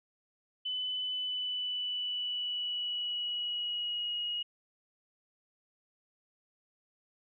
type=tone with pitch glide; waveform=sine; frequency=3007 to 2890 Hz; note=F#7 to F#7; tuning=+27 to -41 cents; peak=-32 dBFS; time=0.65-4.43 s; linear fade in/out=10 ms; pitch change=-68 cents; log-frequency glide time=1.01-4.16 s; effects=none